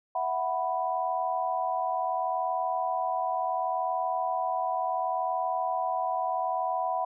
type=chord; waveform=sine; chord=E suspended second; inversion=none; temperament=equal; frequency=659.3 / 740 / 987.8 Hz; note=E5 / F#5 / B5; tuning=0 / 0 / 0 cents; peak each=-33 / -29 / -31 dBFS; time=0.15-7.05 s; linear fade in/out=5 ms; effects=none